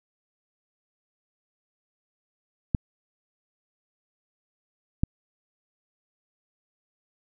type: clicks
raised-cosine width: 5 ms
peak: -9 dBFS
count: 2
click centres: 2.748 / 5.035 s
effects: none